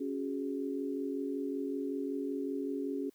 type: chord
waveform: sine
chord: C# suspended fourth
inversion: none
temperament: equal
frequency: 277.2 / 370 / 415.3 Hz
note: C#4 / F#4 / G#4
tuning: 0 / 0 / 0 cents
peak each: -35 / -40 / -39 dBFS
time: 0-3.1 s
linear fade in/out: 10 ms
effects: white hiss -70 dBFS RMS until 3.14 s